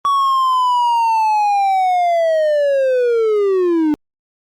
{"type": "linear sweep", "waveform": "triangle", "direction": "down", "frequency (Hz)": [1130, 294.1], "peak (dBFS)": -10, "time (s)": [0.05, 3.94], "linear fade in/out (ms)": 0, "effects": ["Opus 32 kbps"]}